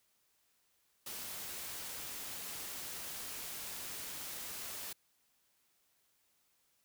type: noise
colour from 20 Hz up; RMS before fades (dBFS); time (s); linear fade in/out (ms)
white; -44; 1.06-4.93; 5
effects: white hiss -75 dBFS RMS until 6.84 s